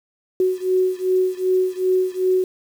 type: beating tone pair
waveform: sine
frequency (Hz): 370 / 372.6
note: F#4 / F#4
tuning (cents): 0 / +12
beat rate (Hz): 2.6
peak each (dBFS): -19 / -20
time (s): 0.4-2.44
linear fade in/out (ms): 2
effects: 7-bit